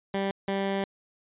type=tone bursts at uneven times; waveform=15% pulse; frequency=196 Hz; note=G3; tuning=in tune; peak=-20 dBFS; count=2; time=0.14-0.31 / 0.48-0.84 s; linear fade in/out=2 ms; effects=resampled to 8000 Hz